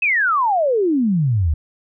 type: exponential sweep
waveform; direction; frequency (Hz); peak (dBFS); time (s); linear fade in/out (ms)
sine; down; 2637 to 70.9; -14; 0.02-1.54; 5
effects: none

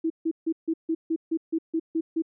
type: tone bursts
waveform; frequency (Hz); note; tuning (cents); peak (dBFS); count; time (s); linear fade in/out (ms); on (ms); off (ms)
sine; 325.1; E4; -24; -22; 11; 0.04-2.222; 10; 62; 150
effects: none

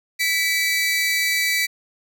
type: tone pair together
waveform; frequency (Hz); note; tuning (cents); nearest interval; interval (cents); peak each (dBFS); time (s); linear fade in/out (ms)
sawtooth; 1975.5 / 2294; B6 / D7; 0 / -41; minor third; 259; -18; 0.19-1.67; 20
effects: none

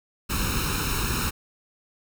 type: noise with comb filter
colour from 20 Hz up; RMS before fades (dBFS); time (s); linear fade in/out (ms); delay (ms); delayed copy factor
pink; -26; 0.29-1.31; 20; 0.75; +0.8
effects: none

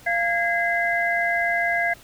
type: tone cluster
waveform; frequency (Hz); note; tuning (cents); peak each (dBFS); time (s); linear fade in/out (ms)
sine; 691 / 1642 / 2052; F5 / G#6 / C7; -19 / -20 / -34; -24; 0.06-1.94; 10
effects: pink hiss -48 dBFS RMS until 2.03 s

